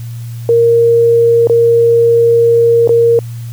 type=tone with dropouts; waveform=sine; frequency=466.2 Hz; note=A#4; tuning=in tune; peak=-5 dBFS; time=0.49-3.19 s; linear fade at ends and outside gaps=1 ms; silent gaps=1.472-1.497 / 2.875-2.892 s; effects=added 117 Hz sine -21 dBFS peak until 3.52 s + white hiss -41 dBFS RMS until 3.52 s